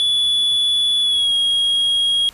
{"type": "tone with pitch glide", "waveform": "triangle", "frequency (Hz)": [3429, 3282], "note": ["A7", "G#7"], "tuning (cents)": [-45, -21], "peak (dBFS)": -13, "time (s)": [0, 2.29], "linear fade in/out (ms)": 0, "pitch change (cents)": -76, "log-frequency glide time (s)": [1.02, 1.33], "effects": ["pink hiss -45 dBFS RMS until 2.33 s", "resampled to 32000 Hz"]}